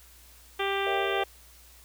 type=harmonic tone; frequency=393.8 Hz; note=G4; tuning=8 cents sharp; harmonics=1 / 2 / 3 / 4 / 5 / 6 / 7 / 8 / 9; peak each=-30 / -33 / -35 / -36 / -37 / -38 / -38 / -39 / -40 dBFS; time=0.59-1.24 s; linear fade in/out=10 ms
type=chord; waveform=sine; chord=A# diminished seventh; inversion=none; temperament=equal; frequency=466.2 / 554.4 / 659.3 / 784 Hz; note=A#4 / C#5 / E5 / G5; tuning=0 / 0 / 0 / 0 cents; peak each=-35 / -38 / -36 / -37 dBFS; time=0.86-1.24 s; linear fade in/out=5 ms
effects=added 60 Hz sine -55 dBFS peak until 1.84 s + white hiss -55 dBFS RMS until 1.84 s